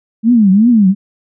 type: tone with vibrato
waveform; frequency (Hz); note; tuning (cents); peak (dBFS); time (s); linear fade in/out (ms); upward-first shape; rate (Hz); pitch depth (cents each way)
sine; 214.2; A3; -46; -5; 0.23-0.95; 50; triangle; 2.7; 270
effects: none